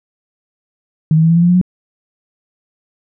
sine tone with pitch steps, 156.7 / 160.09 / 163.54 / 167.08 / 170.69 / 174.37 / 178.14 / 181.99 Hz, D#3 / D#3 / E3 / E3 / F3 / F3 / F3 / F#3, +13 / +50 / -13 / +24 / -39 / -2 / +35 / -28 cents, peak -7 dBFS, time 1.11-1.614 s, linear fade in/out 2 ms, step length 63 ms, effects none

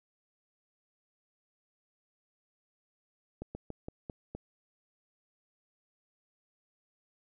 slowing click train, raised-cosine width 2 ms, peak -26 dBFS, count 6, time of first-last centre 3.42-4.35 s, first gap 130 ms, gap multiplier 1.18, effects none

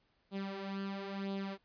sawtooth tone with flanger, 196 Hz, G3, in tune, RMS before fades -40 dBFS, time 0.31-1.58 s, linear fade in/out 50 ms, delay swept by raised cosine 0.25 to 4.45 ms, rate 0.99 Hz, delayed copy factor +0.65, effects pink hiss -75 dBFS RMS until 1.64 s + resampled to 11025 Hz

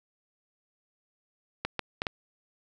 clicks, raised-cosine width 0.3 ms, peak -13 dBFS, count 4, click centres 1.65 / 1.793 / 2.019 / 2.068 s, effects none

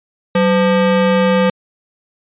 square ring-modulated tone, 349.2 Hz, F4, in tune, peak -8 dBFS, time 0.35-1.5 s, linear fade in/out 5 ms, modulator 160 Hz, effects resampled to 8000 Hz

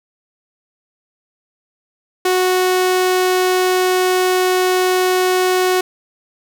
sawtooth tone, 368.2 Hz, F#4, 8 cents flat, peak -9 dBFS, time 2.25-5.81 s, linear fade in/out 5 ms, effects none

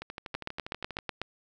two click trains, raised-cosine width 0.3 ms, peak -16 / -22 dBFS, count 8 / 13, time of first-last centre 0.35-1.216 / 0.02-0.988 s, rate 8.08 / 12.4 Hz, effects none

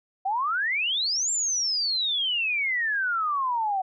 sine exponential two-way sweep, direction up then down, 742 to 7459 to 742 Hz, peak -23 dBFS, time 0.25-3.82 s, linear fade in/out 10 ms, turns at 1.31 s, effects none

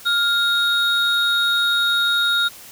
triangle tone pair together, 1405 / 3751 Hz, F6 / A#7, +10 / +10 cents, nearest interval octave + perfect fourth, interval 1700 cents, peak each -17 dBFS, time 0.05-2.49 s, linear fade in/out 20 ms, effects white hiss -41 dBFS RMS until 2.71 s

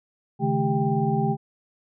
sine tone cluster, 137.3 / 156 / 216.5 / 394.6 / 791 Hz, C#3 / D#3 / A3 / G4 / G5, -16 / +5 / -28 / +11 / +15 cents, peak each -26 / -26 / -26 / -28 / -27 dBFS, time 0.39-1.37 s, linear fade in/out 50 ms, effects none

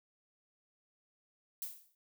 violet noise with exponential decay, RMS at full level -38 dBFS, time 1.62-1.95 s, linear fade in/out 1 ms, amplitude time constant 70 ms, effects none

